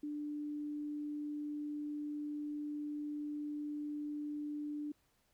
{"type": "tone", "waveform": "sine", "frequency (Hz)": 295.9, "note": "D4", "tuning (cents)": 13, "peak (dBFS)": -38, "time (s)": [0.03, 4.92], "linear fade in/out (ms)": 5, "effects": ["pink hiss -75 dBFS RMS until 5.33 s"]}